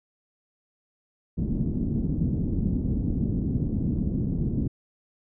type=low-pass noise; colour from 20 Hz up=white; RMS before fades=-26 dBFS; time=1.37-4.68 s; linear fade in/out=10 ms; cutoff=250 Hz; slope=24 dB/octave; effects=none